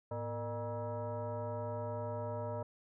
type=tone with frequency modulation; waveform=sine; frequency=246.9 Hz; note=B3; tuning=in tune; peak=-36 dBFS; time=0.11-2.63 s; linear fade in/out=5 ms; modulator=354 Hz; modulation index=2; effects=none